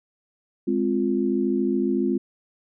sine chord, F minor, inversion first, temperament equal, 207.7 / 261.6 / 349.2 Hz, Ab3 / C4 / F4, 0 / 0 / 0 cents, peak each -25 / -24 / -24 dBFS, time 0.67-2.18 s, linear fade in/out 10 ms, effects none

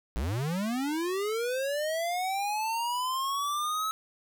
square linear sweep, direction up, 50.8 to 1300 Hz, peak -29 dBFS, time 0.16-3.91 s, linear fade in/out 0 ms, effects none

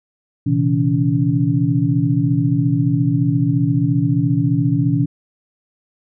sine tone cluster, 120.8 / 135.3 / 163.9 / 283.6 Hz, B2 / C#3 / E3 / C#4, -38 / -42 / -10 / +40 cents, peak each -19 dBFS, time 0.46-5.06 s, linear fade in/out 10 ms, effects none

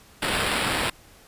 white noise with sample-and-hold, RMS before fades -25 dBFS, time 0.22-0.9 s, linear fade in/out 5 ms, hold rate 6300 Hz, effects pink hiss -52 dBFS RMS until 1.27 s + resampled to 32000 Hz

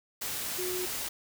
sine tone in noise, 364.3 Hz, F#4, 27 cents flat, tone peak -33 dBFS, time 0.58-0.86 s, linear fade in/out 10 ms, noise white, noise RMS -35 dBFS, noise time 0.21-1.09 s, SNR -1 dB, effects none

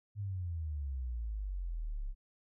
sine exponential sweep, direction down, 105.2 to 32.7 Hz, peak -35 dBFS, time 0.15-2.15 s, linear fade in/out 50 ms, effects none

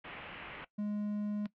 white low-pass noise, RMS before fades -47 dBFS, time 0.04-0.65 s, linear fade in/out 10 ms, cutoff 2900 Hz, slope 48 dB/octave
triangle tone, 208 Hz, G#3, 3 cents sharp, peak -31 dBFS, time 0.78-1.47 s, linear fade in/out 10 ms
click, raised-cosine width 0.3 ms, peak -32 dBFS, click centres 1.457 s
effects noise-tail reverb RT60 0.1 s tail -18 dB re dry

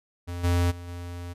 square tone with level steps, 87.5 Hz, F2, 4 cents sharp, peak -32 / -21 / -38 / -35 dBFS, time 0.27-1.34 s, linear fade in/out 20 ms, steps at 0.43 / 0.7 / 0.87 s, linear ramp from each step 20 ms, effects resampled to 32000 Hz

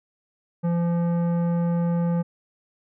sine tone with tanh clipping, 171.2 Hz, F3, 34 cents flat, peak -22 dBFS, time 0.63-2.23 s, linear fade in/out 20 ms, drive 13 dB, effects none

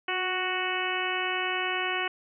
harmonic tone with a mistuned harmonic, 370 Hz, F#4, in tune, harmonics 1 / 2 / 3 / 4 / 5 / 6 / 7 / 8, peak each -35 / -35 / -35 / -35 / -35 / -35 / -35 / -35 dBFS, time 0.08-2.08 s, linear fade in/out 5 ms, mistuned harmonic 1, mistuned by -28 cents, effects none

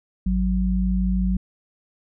sine tone pair together, 52.85 / 185.9 Hz, G#1 / F#3, +31 / +8 cents, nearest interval octave + minor seventh, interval 2177 cents, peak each -21 dBFS, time 0.26-1.37 s, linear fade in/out 5 ms, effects none

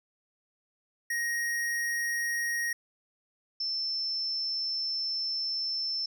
square / sine tone pair in turn, 1877 / 5319 Hz, A#6 / E8, +11 / +15 cents, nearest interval octave + tritone, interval 1804 cents, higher second, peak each -29 / -29 dBFS, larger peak neither, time 1.1-2.73 / 3.6-6.06 s, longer second, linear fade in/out 5 ms, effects none

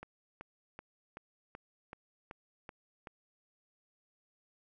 click train, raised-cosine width 0.5 ms, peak -30 dBFS, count 9, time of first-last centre 0.03-3.072 s, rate 2.63 Hz, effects none

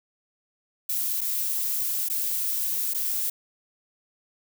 violet noise with dropouts, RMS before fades -27 dBFS, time 0.89-3.3 s, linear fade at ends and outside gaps 5 ms, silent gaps 1.209-1.213 / 2.087-2.098 / 2.937-2.945 s, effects none

